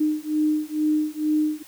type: beating tone pair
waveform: sine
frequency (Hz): 304.5 / 306.7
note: D#4 / D#4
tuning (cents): -37 / -25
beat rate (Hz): 2.2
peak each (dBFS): -23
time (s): 0-1.63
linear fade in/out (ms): 10
effects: white hiss -48 dBFS RMS until 1.67 s

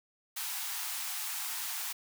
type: high-pass noise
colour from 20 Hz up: white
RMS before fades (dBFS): -37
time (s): 0.36-1.93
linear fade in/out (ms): 10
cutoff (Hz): 720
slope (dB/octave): 96
effects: none

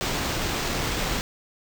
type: noise with sample-and-hold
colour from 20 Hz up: pink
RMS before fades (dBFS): -27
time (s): 0.01-1.21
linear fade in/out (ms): 0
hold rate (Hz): 11025
effects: none

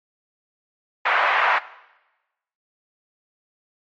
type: band-pass noise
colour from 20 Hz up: pink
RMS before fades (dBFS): -19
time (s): 1.05-1.59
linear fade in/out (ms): 10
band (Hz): 760 to 2300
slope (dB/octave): 24
effects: noise-tail reverb RT60 1.0 s tail -18 dB re dry + MP3 48 kbps

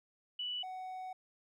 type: tone pair in turn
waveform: sine / triangle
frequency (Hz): 2960 / 745.6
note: F#7 / F#5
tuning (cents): 0 / +13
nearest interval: 2 octaves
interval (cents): 2387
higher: first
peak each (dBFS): -36 / -39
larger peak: first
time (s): 0.39-0.63 / 0.63-1.13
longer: second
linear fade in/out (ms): 5
effects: none

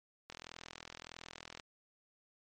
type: click train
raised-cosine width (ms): 0.2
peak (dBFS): -28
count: 55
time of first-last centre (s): 0.3-1.598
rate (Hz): 41.6
effects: MP3 48 kbps

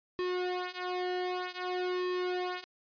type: tone with flanger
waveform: sawtooth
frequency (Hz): 362.7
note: F#4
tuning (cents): -34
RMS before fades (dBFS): -34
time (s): 0.19-2.64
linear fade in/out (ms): 0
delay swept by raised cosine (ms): 1.4 to 3.6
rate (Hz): 0.53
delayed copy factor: -0.9
effects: resampled to 11025 Hz

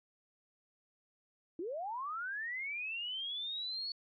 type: linear sweep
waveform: sine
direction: up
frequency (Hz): 311.1 to 4435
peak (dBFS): -37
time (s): 1.59-3.92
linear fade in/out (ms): 2
effects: AAC 64 kbps

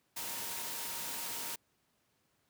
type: tone in noise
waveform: sine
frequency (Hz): 932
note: A#5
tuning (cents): -1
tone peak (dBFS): -51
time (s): 0.16-1.56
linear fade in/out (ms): 10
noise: white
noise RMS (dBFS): -40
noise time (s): 0.16-1.56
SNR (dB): -14
effects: pink hiss -75 dBFS RMS until 2.49 s + high-pass 100 Hz 12 dB/octave

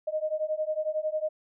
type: beating tone pair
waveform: sine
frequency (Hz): 614 / 625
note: D#5 / D#5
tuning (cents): -23 / +8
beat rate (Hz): 11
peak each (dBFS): -30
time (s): 0.07-1.29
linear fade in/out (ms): 10
effects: none

